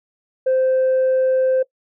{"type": "tone", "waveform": "sine", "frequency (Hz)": 520, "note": "C5", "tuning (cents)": -11, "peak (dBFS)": -12, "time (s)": [0.46, 1.63], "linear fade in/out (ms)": 10, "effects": ["noise-tail reverb RT60 0.1 s tail -22 dB re dry", "tanh soft clip ceiling -12 dBFS"]}